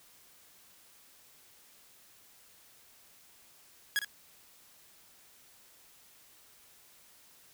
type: tone with echo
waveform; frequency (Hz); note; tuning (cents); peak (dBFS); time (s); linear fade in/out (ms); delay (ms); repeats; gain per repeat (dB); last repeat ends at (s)
sawtooth; 1661.2; G#6; 0; -23; 3.96-3.99; 0; 56; 1; -9; 4.046
effects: white hiss -60 dBFS RMS until 7.53 s